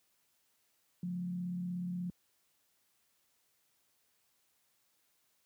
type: tone with frequency modulation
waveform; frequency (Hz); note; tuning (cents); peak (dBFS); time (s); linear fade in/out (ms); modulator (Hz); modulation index
sine; 178.1; F3; +34; -35; 1.03-2.1; 2; 36.6; 0.31
effects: white hiss -75 dBFS RMS until 5.45 s + high-pass 60 Hz 12 dB/octave